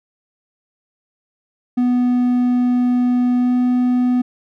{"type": "tone with pitch glide", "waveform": "triangle", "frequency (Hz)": [246.9, 248.5], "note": ["B3", "B3"], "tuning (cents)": [0, 11], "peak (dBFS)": -11, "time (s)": [1.77, 4.22], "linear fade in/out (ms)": 10, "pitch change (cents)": 11, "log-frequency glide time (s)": [3.38, 3.54], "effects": []}